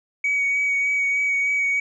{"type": "tone with vibrato", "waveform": "sine", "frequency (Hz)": 2255, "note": "C#7", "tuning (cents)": 29, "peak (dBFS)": -17, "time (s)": [0.24, 1.8], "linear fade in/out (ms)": 5, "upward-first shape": "sine", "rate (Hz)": 3.3, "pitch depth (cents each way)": 15, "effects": ["tanh soft clip ceiling -16 dBFS"]}